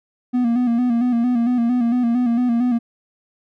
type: tone with vibrato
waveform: triangle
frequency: 240.7 Hz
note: B3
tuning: 44 cents flat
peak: -13 dBFS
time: 0.33-2.79 s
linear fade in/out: 20 ms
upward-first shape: square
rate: 4.4 Hz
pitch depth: 53 cents each way
effects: none